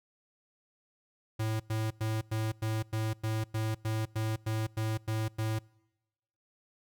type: tone bursts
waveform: square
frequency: 110 Hz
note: A2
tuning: in tune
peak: -30 dBFS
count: 14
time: 1.39-5.591 s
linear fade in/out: 10 ms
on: 210 ms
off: 97 ms
effects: noise-tail reverb RT60 1.0 s tail -26 dB re dry